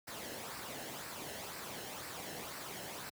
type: noise with flanger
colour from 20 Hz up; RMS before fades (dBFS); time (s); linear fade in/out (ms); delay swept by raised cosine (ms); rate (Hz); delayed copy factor
pink; -45; 0.07-3.1; 10; 0.3 to 0.86; 2; -0.5
effects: high-pass 100 Hz 12 dB/octave